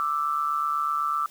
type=tone pair together; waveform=sine; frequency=1174.7 / 1322.7 Hz; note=D6 / E6; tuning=0 / +5 cents; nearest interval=major second; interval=205 cents; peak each=-26 / -26 dBFS; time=0-1.26 s; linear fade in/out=0 ms; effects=white hiss -52 dBFS RMS until 1.3 s